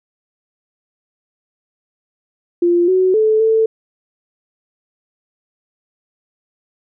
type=tone with pitch steps; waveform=sine; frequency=347.3 / 372.4 / 435.1 / 443.9 Hz; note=F4 / F#4 / A4 / A4; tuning=-10 / +11 / -19 / +15 cents; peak=-10 dBFS; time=2.62-3.66 s; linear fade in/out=5 ms; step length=260 ms; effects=none